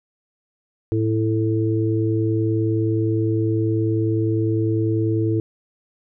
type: harmonic tone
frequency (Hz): 110.1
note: A2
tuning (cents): +2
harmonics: 1 / 3 / 4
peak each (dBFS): -20 / -21 / -26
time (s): 0.92-5.4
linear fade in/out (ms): 0
effects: none